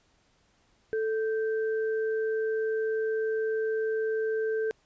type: tone pair together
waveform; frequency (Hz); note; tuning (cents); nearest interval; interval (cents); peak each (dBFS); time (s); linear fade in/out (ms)
sine; 440 / 1561.7; A4 / G6; 0 / -7; octave + minor seventh; 2193; -26 / -38; 0.93-4.71; 0
effects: pink hiss -67 dBFS RMS until 4.85 s + resampled to 16000 Hz